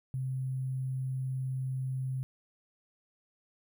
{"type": "tone with sample-and-hold", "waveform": "sine", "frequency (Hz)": 130.81, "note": "C3", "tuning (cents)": 0, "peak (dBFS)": -31, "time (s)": [0.14, 2.23], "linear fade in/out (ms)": 0, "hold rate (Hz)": 11025, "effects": []}